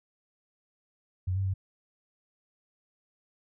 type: tone with pitch steps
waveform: sine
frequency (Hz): 92.1 / 96.6 / 95.2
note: F#2 / G2 / F#2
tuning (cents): -7 / -25 / +50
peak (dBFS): -26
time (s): 1.27-1.54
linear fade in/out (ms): 10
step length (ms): 90
effects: none